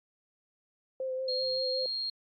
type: tone with vibrato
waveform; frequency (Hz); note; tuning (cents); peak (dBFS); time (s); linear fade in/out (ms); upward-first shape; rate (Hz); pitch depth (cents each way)
sine; 520; C5; -11; -31; 1-1.86; 2; sine; 5.4; 18
type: tone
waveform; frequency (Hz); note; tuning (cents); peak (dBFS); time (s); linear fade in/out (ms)
sine; 4241; C8; +23; -31; 1.28-2.1; 5
effects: AAC 48 kbps